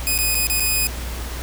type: tone with dropouts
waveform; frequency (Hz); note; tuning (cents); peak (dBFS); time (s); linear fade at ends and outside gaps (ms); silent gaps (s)
5% pulse; 2500; D#7; +8; -8; 0.07-0.87; 0; 0.178-0.188 / 0.346-0.352 / 0.47-0.499 / 0.598-0.604
effects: added 60 Hz sine -27 dBFS peak until 1.42 s + pink hiss -33 dBFS RMS until 1.42 s